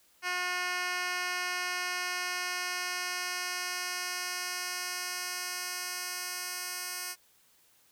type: tone with band-pass filter sweep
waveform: 10% pulse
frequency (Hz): 360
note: F#4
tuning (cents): -47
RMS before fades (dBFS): -35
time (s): 0.22-7.16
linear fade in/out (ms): 50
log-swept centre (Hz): 2900 to 8800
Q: 0.71
effects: white hiss -65 dBFS RMS until 7.91 s